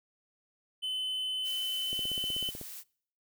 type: tone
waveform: triangle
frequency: 3037 Hz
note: F#7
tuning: 44 cents sharp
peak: -30 dBFS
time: 0.82-2.51 s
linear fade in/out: 20 ms
type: noise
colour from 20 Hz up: blue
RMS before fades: -44 dBFS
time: 1.43-2.84 s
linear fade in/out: 50 ms
type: click train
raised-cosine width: 2 ms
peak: -30 dBFS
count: 12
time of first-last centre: 1.93-2.613 s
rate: 16.1 Hz
effects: noise-tail reverb RT60 0.6 s tail -25 dB re dry